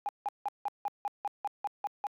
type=tone bursts; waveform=sine; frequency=816 Hz; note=G#5; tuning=31 cents flat; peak=-28 dBFS; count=11; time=0.06-2.068 s; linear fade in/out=0 ms; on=28 ms; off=170 ms; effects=tanh soft clip ceiling -24 dBFS + high-pass 400 Hz 12 dB/octave